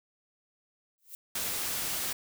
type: noise with exponential growth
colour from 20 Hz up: violet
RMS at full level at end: -40 dBFS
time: 0.98-1.15 s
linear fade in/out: 0 ms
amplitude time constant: 35 ms
type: noise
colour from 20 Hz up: white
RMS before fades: -33 dBFS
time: 1.35-2.13 s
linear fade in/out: 5 ms
effects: none